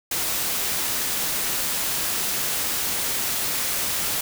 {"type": "noise", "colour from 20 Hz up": "white", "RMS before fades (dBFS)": -25, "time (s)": [0.11, 4.21], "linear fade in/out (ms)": 5, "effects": []}